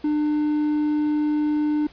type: tone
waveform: triangle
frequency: 300 Hz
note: D4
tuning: 37 cents sharp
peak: -17 dBFS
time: 0.04-1.87 s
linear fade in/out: 5 ms
effects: pink hiss -50 dBFS RMS until 1.92 s + resampled to 11025 Hz